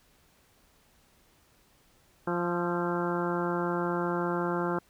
harmonic tone with a mistuned harmonic, 174.61 Hz, F3, in tune, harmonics 1 / 2 / 3 / 4 / 5 / 6 / 7 / 8 / 9, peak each -33 / -31 / -36 / -39 / -37 / -38 / -42 / -37 / -42 dBFS, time 2.27-4.79 s, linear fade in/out 5 ms, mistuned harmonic 8, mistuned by -37 cents, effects pink hiss -64 dBFS RMS until 4.89 s

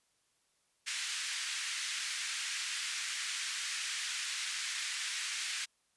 pink band-pass noise, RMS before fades -38 dBFS, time 0.86-5.66 s, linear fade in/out 20 ms, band 1700 to 9000 Hz, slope 24 dB/octave, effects white hiss -75 dBFS RMS until 5.96 s + resampled to 24000 Hz

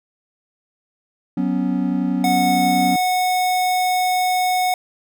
triangle chord, F# suspended fourth, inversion none, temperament just, 185 / 246.7 / 277.5 Hz, F#3 / B3 / C#4, 0 / -2 / +2 cents, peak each -20 dBFS, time 1.37-2.96 s, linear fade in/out 5 ms
square tone, 734 Hz, F#5, 14 cents flat, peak -17 dBFS, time 2.24-4.74 s, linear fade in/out 2 ms
effects none

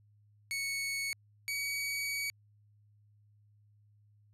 sawtooth tone pair in turn, 2217 / 2262 Hz, C#7 / C#7, 0 / +34 cents, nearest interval unison, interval 34 cents, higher second, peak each -30 / -30 dBFS, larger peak neither, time 0.51-1.13 / 1.48-2.3 s, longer second, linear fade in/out 0 ms, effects added 104 Hz sine -62 dBFS peak until 4.33 s + resampled to 32000 Hz

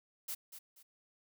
blue noise with echo, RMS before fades -40 dBFS, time 0.28-0.35 s, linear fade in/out 10 ms, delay 240 ms, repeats 2, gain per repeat -10 dB, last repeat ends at 0.83 s, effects none

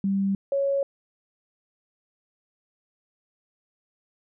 sine tone pair in turn, 196 / 554.4 Hz, G3 / C#5, 0 / 0 cents, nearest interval octave + tritone, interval 1800 cents, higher second, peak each -21 dBFS, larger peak neither, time 0.04-0.35 / 0.52-0.83 s, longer neither, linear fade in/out 2 ms, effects none

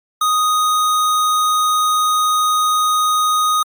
square tone, 1244.5 Hz, D#6, in tune, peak -14 dBFS, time 0.21-3.63 s, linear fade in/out 5 ms, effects Opus 48 kbps

